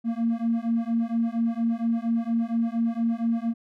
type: beating tone pair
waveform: triangle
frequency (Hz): 228.6 / 232.9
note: A#3 / A#3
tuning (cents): -34 / -1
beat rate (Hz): 4.3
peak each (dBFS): -22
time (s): 0.04-3.54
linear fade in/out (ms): 50
effects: tanh soft clip ceiling -18 dBFS